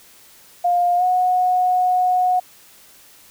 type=tone with pitch glide; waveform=sine; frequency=706 to 730.5 Hz; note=F5 to F#5; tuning=+19 to -22 cents; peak=-14 dBFS; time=0.64-2.4 s; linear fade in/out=10 ms; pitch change=+59 cents; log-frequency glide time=0.97-1.03 s; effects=white hiss -48 dBFS RMS until 3.3 s